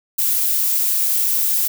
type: noise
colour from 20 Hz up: violet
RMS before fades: -18 dBFS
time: 0.18-1.68 s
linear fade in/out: 10 ms
effects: none